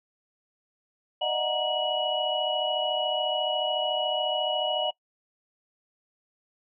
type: tone cluster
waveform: sine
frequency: 607 / 641 / 734 / 938 / 2921 Hz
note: D#5 / E5 / F#5 / A#5 / F#7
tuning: -43 / -49 / -14 / +11 / -23 cents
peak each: -30 / -35 / -30 / -37 / -29 dBFS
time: 1.21-4.91 s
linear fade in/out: 10 ms
effects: noise-tail reverb RT60 0.1 s tail -23 dB re dry